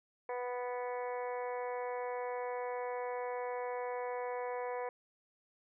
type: harmonic tone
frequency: 246.8 Hz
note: B3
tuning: 1 cent flat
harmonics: 2 / 3 / 4 / 5 / 6 / 7 / 8 / 9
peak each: -38 / -43 / -43 / -56 / -58 / -52 / -54 / -53 dBFS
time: 0.29-4.89 s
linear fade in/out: 2 ms
effects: none